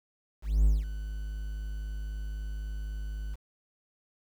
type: tone with ADSR envelope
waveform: triangle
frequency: 51.91 Hz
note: G#1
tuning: in tune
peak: -16 dBFS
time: 0.42-3.36 s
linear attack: 230 ms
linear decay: 190 ms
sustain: -15 dB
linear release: 25 ms
effects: 9-bit